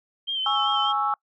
sine tone with vibrato, 3136 Hz, G7, in tune, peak -24 dBFS, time 0.27-0.93 s, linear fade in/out 20 ms, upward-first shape sine, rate 5.1 Hz, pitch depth 44 cents each way
sine chord, C# minor, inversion second, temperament equal, 830.6 / 1108.7 / 1318.5 Hz, G#5 / C#6 / E6, 0 / 0 / 0 cents, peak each -25 / -28 / -24 dBFS, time 0.46-1.14 s, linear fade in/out 2 ms
effects noise-tail reverb RT60 0.1 s tail -26 dB re dry + tanh soft clip ceiling -10 dBFS

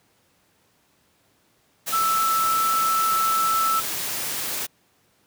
sine tone in noise, 1318.5 Hz, E6, in tune, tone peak -19 dBFS, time 1.92-3.81 s, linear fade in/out 20 ms, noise white, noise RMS -28 dBFS, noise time 1.86-4.67 s, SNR +6 dB, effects pink hiss -63 dBFS RMS until 5.26 s + high-pass 100 Hz 12 dB/octave

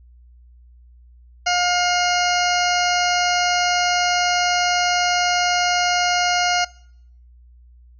harmonic tone, 712 Hz, F5, 33 cents sharp, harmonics 1 / 2 / 3 / 4 / 6 / 7 / 8 / 9, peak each -20 / -23 / -25 / -26 / -28 / -28 / -29 / -30 dBFS, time 1.46-6.65 s, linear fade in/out 10 ms, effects noise-tail reverb RT60 0.7 s tail -24 dB re dry + added 60 Hz sine -45 dBFS peak until 7.99 s

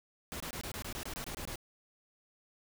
pink noise bursts, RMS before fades -41 dBFS, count 12, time 0.32-1.557 s, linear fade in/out 0 ms, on 82 ms, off 23 ms, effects none

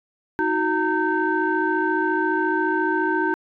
sine tone cluster, 315.4 / 369.8 / 915 / 1549 Hz, D#4 / F#4 / A#5 / G6, +24 / -1 / -32 / -21 cents, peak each -24 dBFS, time 0.39-3.34 s, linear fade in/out 0 ms, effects tanh soft clip ceiling -9 dBFS

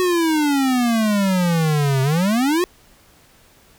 square exponential two-way sweep, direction down then up, 371.5 to 130.81 to 371.5 Hz, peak -16 dBFS, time 0-2.64 s, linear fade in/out 0 ms, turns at 2.02 s, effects pink hiss -52 dBFS RMS until 3.78 s

